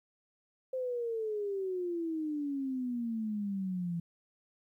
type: exponential sweep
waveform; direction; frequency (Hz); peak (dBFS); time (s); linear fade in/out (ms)
sine; down; 523.3 to 167.6; -32; 0.73-4; 5
effects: 12-bit